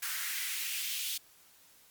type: noise with high-pass filter sweep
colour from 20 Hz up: white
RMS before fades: -36 dBFS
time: 0.02-1.18 s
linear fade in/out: 10 ms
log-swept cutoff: 1500 to 3300 Hz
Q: 2.2
effects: white hiss -61 dBFS RMS until 1.9 s + Opus 48 kbps